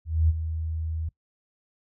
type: tone with ADSR envelope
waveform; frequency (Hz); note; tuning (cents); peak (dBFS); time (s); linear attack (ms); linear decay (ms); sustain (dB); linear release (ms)
sine; 80.1; E2; -49; -16; 0.05-1.09; 240; 32; -11; 6
effects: noise-tail reverb RT60 0.1 s tail -22 dB re dry